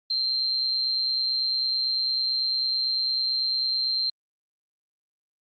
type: tone with amplitude modulation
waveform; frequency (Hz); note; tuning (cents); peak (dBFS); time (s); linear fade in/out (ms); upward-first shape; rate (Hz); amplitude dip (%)
sine; 4148; C8; -16; -20; 0.1-4.1; 5; sine; 129; 60
effects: Opus 24 kbps